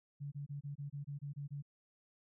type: tone bursts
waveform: sine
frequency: 142.9 Hz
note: D3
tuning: 47 cents flat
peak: -40 dBFS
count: 10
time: 0.2-1.625 s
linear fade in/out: 20 ms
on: 120 ms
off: 25 ms
effects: none

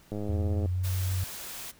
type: click train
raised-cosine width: 2 ms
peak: -22 dBFS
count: 57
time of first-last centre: 0.12-0.658 s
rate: 104 Hz
type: tone with pitch glide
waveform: sine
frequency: 85.7 to 92.92 Hz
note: F2 to F#2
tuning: -32 to +8 cents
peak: -26 dBFS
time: 0.29-1.24 s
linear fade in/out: 5 ms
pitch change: +140 cents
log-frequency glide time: 0.4-0.87 s
type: noise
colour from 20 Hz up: white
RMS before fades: -40 dBFS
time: 0.83-1.72 s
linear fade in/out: 20 ms
effects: pink hiss -58 dBFS RMS until 1.79 s

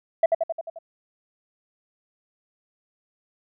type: tone with echo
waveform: sine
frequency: 659.3 Hz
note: E5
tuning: in tune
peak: -11 dBFS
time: 0.23-0.26 s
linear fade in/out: 5 ms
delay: 88 ms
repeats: 6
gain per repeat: -4 dB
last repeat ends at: 0.788 s
effects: tanh soft clip ceiling -12 dBFS

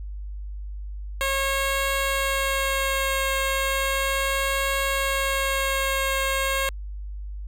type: tone with vibrato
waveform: 10% pulse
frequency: 543 Hz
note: C#5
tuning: 36 cents flat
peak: -14 dBFS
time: 1.21-6.69 s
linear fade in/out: 0 ms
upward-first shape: triangle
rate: 0.35 Hz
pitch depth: 13 cents each way
effects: added 50 Hz sine -31 dBFS peak until 7.47 s

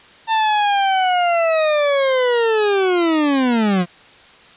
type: linear sweep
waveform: 40% pulse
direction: down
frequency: 900 to 170.7 Hz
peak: -13 dBFS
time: 0.27-3.86 s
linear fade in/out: 50 ms
effects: white hiss -45 dBFS RMS until 4.56 s + resampled to 8000 Hz

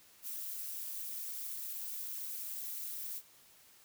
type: noise with amplitude modulation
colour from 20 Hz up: violet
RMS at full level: -38 dBFS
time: 0.22-3.22 s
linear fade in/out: 50 ms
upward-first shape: sine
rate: 217 Hz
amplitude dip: 85%
effects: white hiss -62 dBFS RMS until 3.84 s

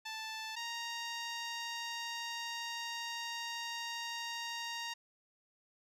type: tone pair in turn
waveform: 10% pulse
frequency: 880 / 932.6 Hz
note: A5 / A#5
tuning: 0 / +1 cents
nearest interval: minor second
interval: 101 cents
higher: second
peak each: -32 / -30 dBFS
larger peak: second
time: 0.05-0.56 / 0.56-4.94 s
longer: second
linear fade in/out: 10 ms
effects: low-pass 9000 Hz 12 dB/octave

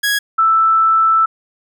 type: tone pair in turn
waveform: sawtooth / sine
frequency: 1661.2 / 1321.8 Hz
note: G#6 / E6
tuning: 0 / +4 cents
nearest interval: major third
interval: 396 cents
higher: first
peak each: -10 / -9 dBFS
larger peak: second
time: 0.03-0.19 / 0.38-1.26 s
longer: second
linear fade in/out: 10 ms
effects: none

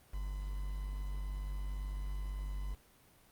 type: tone with quantisation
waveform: triangle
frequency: 49 Hz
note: G1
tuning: in tune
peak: -34 dBFS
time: 0.13-2.75 s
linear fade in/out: 10 ms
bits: 9
effects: pink hiss -64 dBFS RMS until 3.31 s + Opus 32 kbps

